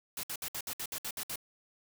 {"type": "noise bursts", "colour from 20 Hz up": "white", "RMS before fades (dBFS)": -38, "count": 10, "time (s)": [0.17, 1.358], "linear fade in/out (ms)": 2, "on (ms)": 63, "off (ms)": 62, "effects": []}